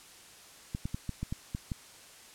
clicks, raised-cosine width 5 ms, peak -21 dBFS, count 8, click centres 0.749 / 0.855 / 0.945 / 1.093 / 1.23 / 1.325 / 1.549 / 1.718 s, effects white hiss -53 dBFS RMS until 2.34 s + low-pass 10000 Hz 12 dB/octave

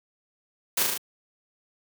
white noise with echo, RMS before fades -24 dBFS, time 0.77-0.83 s, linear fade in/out 5 ms, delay 37 ms, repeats 4, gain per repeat -2 dB, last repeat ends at 0.978 s, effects high-pass 150 Hz 12 dB/octave

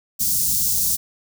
white band-stop noise, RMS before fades -20 dBFS, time 0.19-0.97 s, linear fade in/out 20 ms, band 200 to 5200 Hz, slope 24 dB/octave, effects none

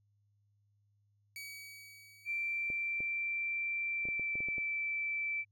sawtooth tone with exponential decay, 2271 Hz, C#7, 41 cents sharp, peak -39 dBFS, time 1.36-3.57 s, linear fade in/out 1 ms, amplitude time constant 480 ms
sine tone with pitch glide, 2349 to 2327 Hz, D7 to D7, 0 to -17 cents, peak -33 dBFS, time 2.25-5.45 s, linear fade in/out 50 ms, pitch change -17 cents, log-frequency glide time 3.9-4.46 s
clicks, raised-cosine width 2 ms, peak -34 dBFS, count 9, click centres 2.702 / 3.005 / 4.054 / 4.087 / 4.196 / 4.355 / 4.405 / 4.486 / 4.582 s
effects added 102 Hz sine -70 dBFS peak until 5.51 s

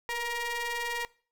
sawtooth ring-modulated tone, 470 Hz, A#4, 14 cents sharp, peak -24 dBFS, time 0.09-1.05 s, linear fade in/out 0 ms, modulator 1420 Hz, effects noise-tail reverb RT60 0.4 s tail -21 dB re dry

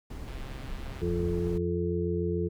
brown noise, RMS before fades -38 dBFS, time 0.1-1.58 s, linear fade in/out 5 ms
click train, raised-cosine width 0.3 ms, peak -33 dBFS, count 99, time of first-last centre 0.28-1.017 s, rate 133 Hz
harmonic tone, 86.9 Hz, F2, 8 cents flat, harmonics 1 / 2 / 4 / 5, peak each -32 / -32 / -32 / -32 dBFS, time 1.01-2.49 s, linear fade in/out 20 ms
effects none

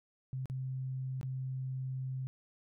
sine tone with dropouts, 130.81 Hz, C3, in tune, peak -35 dBFS, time 0.33-2.27 s, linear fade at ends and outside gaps 0 ms, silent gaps 0.457-0.499 / 1.212-1.23 s, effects none

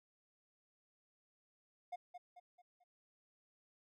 triangle tone with echo, 715 Hz, F5, 41 cents sharp, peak -39 dBFS, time 1.92-1.96 s, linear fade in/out 10 ms, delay 220 ms, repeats 4, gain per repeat -7 dB, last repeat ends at 2.84 s, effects none

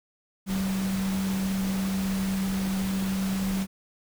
sine tone in noise, 191.9 Hz, G3, 37 cents flat, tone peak -25 dBFS, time 0.46-3.67 s, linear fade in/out 50 ms, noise pink, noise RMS -36 dBFS, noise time 0.46-3.67 s, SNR +8 dB, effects none

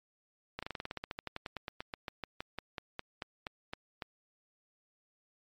slowing click train, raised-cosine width 0.3 ms, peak -22 dBFS, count 29, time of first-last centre 0.59-4.022 s, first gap 36 ms, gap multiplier 1.08, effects MP3 64 kbps

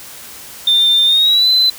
sine tone with pitch glide, 3597 to 4037 Hz, A7 to B7, +37 to +37 cents, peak -7 dBFS, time 0.67-1.7 s, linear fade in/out 5 ms, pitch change +200 cents, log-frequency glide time 1.05-1.49 s, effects tanh soft clip ceiling -5 dBFS + white hiss -34 dBFS RMS until 1.78 s

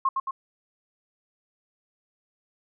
sine tone with echo, 1073 Hz, C6, 43 cents sharp, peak -19 dBFS, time 0.05-0.09 s, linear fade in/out 5 ms, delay 110 ms, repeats 2, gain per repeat -4 dB, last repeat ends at 0.31 s, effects none

